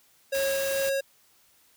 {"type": "tone with tremolo", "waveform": "square", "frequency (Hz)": 546, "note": "C#5", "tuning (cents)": -26, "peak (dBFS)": -25, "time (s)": [0.32, 1.01], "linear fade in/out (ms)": 10, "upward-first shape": "sine", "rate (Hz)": 2.2, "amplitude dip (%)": 25}
{"type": "noise", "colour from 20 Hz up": "white", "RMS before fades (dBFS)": -35, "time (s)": [0.34, 0.9], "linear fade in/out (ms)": 10}
{"effects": ["white hiss -62 dBFS RMS until 1.76 s"]}